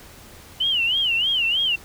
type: tone with vibrato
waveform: sine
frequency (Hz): 2960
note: F#7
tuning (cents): 0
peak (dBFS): -18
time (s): 0.6-1.76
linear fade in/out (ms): 10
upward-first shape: sine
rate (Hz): 3.2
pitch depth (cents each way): 170
effects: added 85 Hz sine -52 dBFS peak until 1.84 s + pink hiss -45 dBFS RMS until 1.84 s